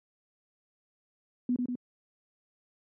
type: tone with echo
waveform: sine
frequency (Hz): 246.9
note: B3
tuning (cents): 0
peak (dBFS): -24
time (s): 1.49-1.56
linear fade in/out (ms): 2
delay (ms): 97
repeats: 2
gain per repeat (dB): -3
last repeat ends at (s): 1.754
effects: high-pass 150 Hz 12 dB/octave